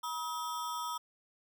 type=ring-modulated tone; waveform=square; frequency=1120 Hz; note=C#6; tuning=18 cents sharp; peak=-33 dBFS; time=0.03-0.98 s; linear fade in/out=10 ms; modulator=155 Hz; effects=none